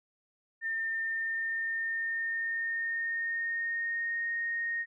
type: tone with pitch glide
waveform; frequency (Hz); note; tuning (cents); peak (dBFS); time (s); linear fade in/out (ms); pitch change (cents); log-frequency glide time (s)
sine; 1807 to 1856.7; A6 to A#6; +46 to -7; -30; 0.61-4.86; 50; +47; 0.96-4.29
effects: none